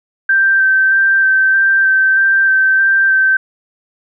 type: tone with vibrato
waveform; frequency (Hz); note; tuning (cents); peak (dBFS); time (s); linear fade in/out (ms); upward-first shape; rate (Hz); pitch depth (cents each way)
sine; 1561; G6; -8; -8; 0.29-3.37; 5; square; 1.6; 12
effects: none